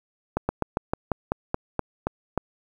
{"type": "slowing click train", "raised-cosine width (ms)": 1, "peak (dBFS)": -9, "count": 11, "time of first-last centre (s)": [0.37, 2.377], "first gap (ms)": 120, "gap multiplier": 1.11, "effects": ["8-bit"]}